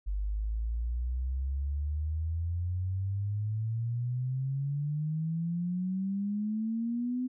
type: exponential sweep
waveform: sine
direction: up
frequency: 48.63 to 255.7 Hz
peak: -29 dBFS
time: 0.06-7.28 s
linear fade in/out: 20 ms
effects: none